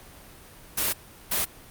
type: noise bursts at uneven times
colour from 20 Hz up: white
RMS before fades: -25 dBFS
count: 2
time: 0.77-0.93 / 1.31-1.45 s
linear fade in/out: 10 ms
effects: pink hiss -48 dBFS RMS until 1.7 s + Opus 32 kbps